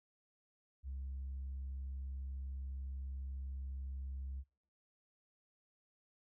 sine tone, 67 Hz, C2, 42 cents sharp, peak -39 dBFS, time 0.83-4.44 s, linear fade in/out 50 ms, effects noise-tail reverb RT60 0.6 s tail -26 dB re dry + tanh soft clip ceiling -38 dBFS

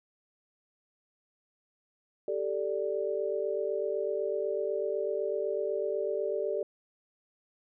sine chord, G suspended second, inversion none, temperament equal, 392 / 440 / 587.3 Hz, G4 / A4 / D5, 0 / 0 / 0 cents, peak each -33 dBFS, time 2.28-6.63 s, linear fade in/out 2 ms, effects none

